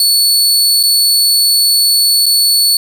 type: tone with dropouts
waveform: sawtooth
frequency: 4435 Hz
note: C#8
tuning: in tune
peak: -5 dBFS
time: 0-2.77 s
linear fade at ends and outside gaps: 2 ms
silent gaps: 0.83-0.835 / 2.258-2.263 s
effects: 7-bit